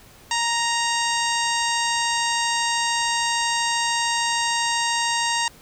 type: harmonic tone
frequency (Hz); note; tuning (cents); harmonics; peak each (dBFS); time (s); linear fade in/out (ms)
933; A#5; +1; 1 / 2 / 3 / 4 / 5 / 6 / 7 / 8 / 9; -24 / -27 / -29 / -30 / -31 / -32 / -32 / -33 / -34; 0.31-5.48; 2
effects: pink hiss -49 dBFS RMS until 5.61 s